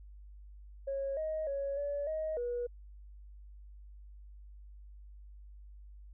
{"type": "tone with pitch steps", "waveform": "sine", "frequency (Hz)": [548, 627, 556, 573, 628, 483.5], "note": ["C#5", "D#5", "C#5", "D5", "D#5", "B4"], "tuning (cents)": [-20, 13, 5, -43, 16, -37], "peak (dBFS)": -32, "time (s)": [0.87, 2.67], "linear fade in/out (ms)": 10, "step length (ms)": 300, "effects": ["tanh soft clip ceiling -28 dBFS", "added 50 Hz sine -49 dBFS peak until 6.13 s"]}